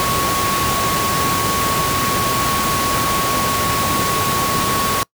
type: tone in noise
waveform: sine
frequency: 1108 Hz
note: C#6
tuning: 1 cent flat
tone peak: -19 dBFS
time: 0-5.03 s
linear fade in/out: 0 ms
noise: pink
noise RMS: -19 dBFS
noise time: 0-5.03 s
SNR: -3 dB
effects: noise-tail reverb RT60 0.1 s tail -26 dB re dry + high-pass 80 Hz 12 dB/octave